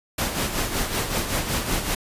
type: noise with tremolo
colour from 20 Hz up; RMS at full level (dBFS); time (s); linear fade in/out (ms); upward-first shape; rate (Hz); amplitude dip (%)
pink; -23; 0.18-1.95; 5; sine; 5.3; 55
effects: resampled to 32000 Hz